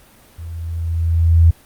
sine tone with level ramp, 83 Hz, E2, 12 cents sharp, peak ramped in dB -28 to -5 dBFS, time 0.38-1.51 s, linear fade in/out 10 ms, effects pink hiss -48 dBFS RMS until 1.65 s + Opus 32 kbps

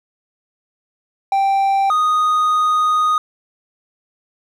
triangle tone pair in turn, 784 / 1241.4 Hz, G5 / D#6, 0 / -4 cents, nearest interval minor sixth, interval 796 cents, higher second, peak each -11 dBFS, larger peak neither, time 1.32-1.9 / 1.9-3.18 s, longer second, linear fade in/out 2 ms, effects none

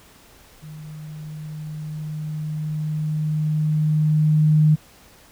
sine tone with level ramp, 153.6 Hz, D#3, 22 cents flat, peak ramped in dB -35 to -11 dBFS, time 0.62-4.76 s, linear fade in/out 20 ms, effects pink hiss -50 dBFS RMS until 5.31 s

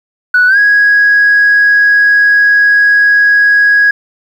sine tone with pitch glide, 1477 to 1657.9 Hz, F#6 to G#6, -3 to -3 cents, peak -3 dBFS, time 0.34-3.91 s, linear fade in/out 5 ms, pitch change +200 cents, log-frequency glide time 0.47-0.58 s, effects tanh soft clip ceiling -1 dBFS + 7-bit

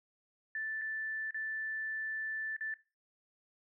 sine tone with dropouts, 1760 Hz, A6, in tune, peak -35 dBFS, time 0.55-2.74 s, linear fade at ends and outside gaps 2 ms, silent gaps 0.814-0.817 / 1.308-1.344 / 2.565-2.608 s, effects noise-tail reverb RT60 0.3 s tail -18 dB re dry

